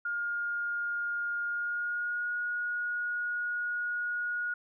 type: tone with pitch glide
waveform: sine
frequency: 1417 to 1445.1 Hz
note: F6 to F#6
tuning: +25 to -41 cents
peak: -30 dBFS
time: 0.05-4.54 s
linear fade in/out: 5 ms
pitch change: +34 cents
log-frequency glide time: 1.45-2.33 s
effects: none